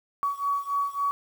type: beating tone pair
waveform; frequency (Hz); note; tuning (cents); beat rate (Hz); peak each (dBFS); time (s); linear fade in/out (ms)
sine; 1129 / 1132.6; C#6 / C#6; +31 / +37; 3.6; -27 / -29; 0.23-1.11; 0
effects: 8-bit